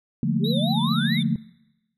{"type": "chord", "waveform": "sine", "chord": "Bb major seventh", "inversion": "first", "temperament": "just", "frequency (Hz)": [145.68, 174.81, 218.5, 233.1], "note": ["D3", "F3", "A3", "Bb3"], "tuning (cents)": [-14, 2, -12, 0], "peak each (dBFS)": [-25, -25, -25, -27], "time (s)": [0.23, 1.36], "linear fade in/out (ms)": 2}
{"type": "exponential sweep", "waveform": "sine", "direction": "up", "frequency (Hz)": [369.1, 2349], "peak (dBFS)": -28, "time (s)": [0.39, 1.22], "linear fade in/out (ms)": 50}
{"type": "tone with vibrato", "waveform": "triangle", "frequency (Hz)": 3722, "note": "A#7", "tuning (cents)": -3, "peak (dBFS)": -27, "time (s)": [0.44, 1.23], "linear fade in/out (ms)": 5, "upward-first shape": "triangle", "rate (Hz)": 4.7, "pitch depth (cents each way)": 130}
{"effects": ["noise-tail reverb RT60 1.0 s tail -23 dB re dry"]}